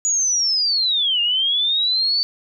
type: linear two-way sweep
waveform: sine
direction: down then up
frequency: 6870 to 2794 to 4563 Hz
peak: -16 dBFS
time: 0.05-2.23 s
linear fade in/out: 0 ms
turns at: 1.21 s
effects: none